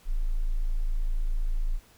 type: tone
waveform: sine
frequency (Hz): 27.52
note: A0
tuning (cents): +1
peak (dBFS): -23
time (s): 0.05-1.8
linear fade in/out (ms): 50
effects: pink hiss -58 dBFS RMS until 1.97 s